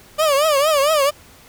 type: tone with vibrato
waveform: 30% pulse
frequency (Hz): 590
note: D5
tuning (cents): +8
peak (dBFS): -11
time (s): 0.18-1.11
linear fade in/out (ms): 20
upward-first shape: triangle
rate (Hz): 4.4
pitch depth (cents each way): 170
effects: pink hiss -46 dBFS RMS until 1.48 s